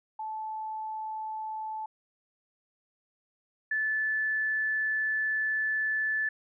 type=tone pair in turn; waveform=sine; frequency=871 / 1742 Hz; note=A5 / A6; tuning=-18 / -18 cents; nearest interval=octave; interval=1200 cents; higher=second; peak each=-33 / -26 dBFS; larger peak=second; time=0.19-1.86 / 3.71-6.29 s; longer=second; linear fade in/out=5 ms; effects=none